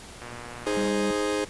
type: click train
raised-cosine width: 0.5 ms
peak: -25 dBFS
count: 81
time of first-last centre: 0.22-0.887 s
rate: 120 Hz
type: chord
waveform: 40% pulse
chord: Ab major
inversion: second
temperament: equal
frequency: 311.1 / 415.3 / 523.3 Hz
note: Eb4 / Ab4 / C5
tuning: 0 / 0 / 0 cents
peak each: -29 / -27 / -29 dBFS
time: 0.66-1.45 s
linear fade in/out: 10 ms
type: tone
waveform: triangle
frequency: 200 Hz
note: G3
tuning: 35 cents sharp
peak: -26 dBFS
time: 0.77-1.11 s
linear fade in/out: 0 ms
effects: pink hiss -44 dBFS RMS until 1.49 s + resampled to 24000 Hz